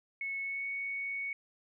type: tone with pitch glide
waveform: sine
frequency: 2200 to 2224 Hz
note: C#7 to C#7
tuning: -14 to +5 cents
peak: -34 dBFS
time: 0.21-1.33 s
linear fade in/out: 2 ms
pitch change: +19 cents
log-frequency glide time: 0.41-0.68 s
effects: none